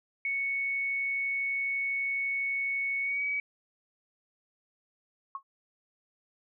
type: tone with pitch glide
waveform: sine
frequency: 2217 to 2271 Hz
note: C#7 to C#7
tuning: 0 to +41 cents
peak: -28 dBFS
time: 0.25-3.4 s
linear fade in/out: 2 ms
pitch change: +41 cents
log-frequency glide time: 3.02-3.24 s
type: tone with exponential decay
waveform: sine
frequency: 1093 Hz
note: C#6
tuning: 25 cents flat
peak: -30 dBFS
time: 5.35-5.43 s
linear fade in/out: 2 ms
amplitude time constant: 16 ms
effects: none